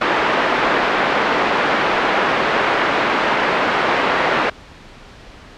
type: band-pass noise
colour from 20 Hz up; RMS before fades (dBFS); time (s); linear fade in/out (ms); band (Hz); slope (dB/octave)
white; -17; 0.01-4.5; 5; 260 to 1600; 12
effects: pink hiss -40 dBFS RMS until 5.57 s + low-pass 4000 Hz 12 dB/octave